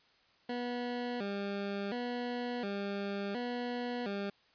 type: tone with vibrato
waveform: 20% pulse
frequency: 220.8 Hz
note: A3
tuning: 6 cents sharp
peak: -30 dBFS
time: 0.49-4.3 s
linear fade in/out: 5 ms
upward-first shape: square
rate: 0.7 Hz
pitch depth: 170 cents each way
effects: white hiss -67 dBFS RMS until 4.54 s + resampled to 11025 Hz